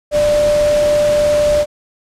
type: tone in noise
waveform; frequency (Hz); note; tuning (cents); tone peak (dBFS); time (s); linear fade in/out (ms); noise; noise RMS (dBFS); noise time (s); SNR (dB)
sine; 593; D5; +17; -10; 0.11-1.66; 50; pink; -24; 0.11-1.66; +11
effects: low-pass 9000 Hz 12 dB/octave